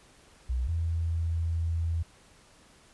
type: tone pair in turn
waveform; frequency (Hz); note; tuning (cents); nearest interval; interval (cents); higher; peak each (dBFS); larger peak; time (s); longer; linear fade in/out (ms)
sine; 62.4 / 82.93; B1 / E2; +19 / +11; perfect fourth; 492; second; -26 / -26; neither; 0.49-0.68 / 0.68-2.03; second; 10
effects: pink hiss -58 dBFS RMS until 2.93 s + resampled to 24000 Hz